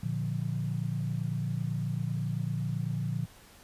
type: chord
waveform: sine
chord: Bb major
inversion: none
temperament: equal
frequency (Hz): 116.54 / 146.83 / 174.61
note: Bb2 / D3 / F3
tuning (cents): 0 / 0 / 0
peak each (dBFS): -33 / -33 / -35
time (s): 0.03-3.26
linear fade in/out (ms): 5
effects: pink hiss -55 dBFS RMS until 3.63 s + resampled to 32000 Hz